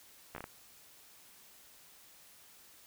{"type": "slowing click train", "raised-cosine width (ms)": 0.5, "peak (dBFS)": -27, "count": 5, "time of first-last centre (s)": [0.35, 0.441], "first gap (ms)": 13, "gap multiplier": 1.39, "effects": ["white hiss -59 dBFS RMS until 2.86 s"]}